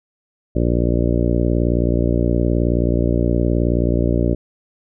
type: harmonic tone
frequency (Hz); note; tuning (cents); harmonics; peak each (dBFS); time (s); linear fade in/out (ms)
59; A#1; +22; 1 / 2 / 3 / 4 / 5 / 6 / 7 / 8 / 9 / 10; -19 / -21 / -24 / -24 / -23 / -24 / -29 / -30 / -31 / -28; 0.55-4.35; 10
effects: none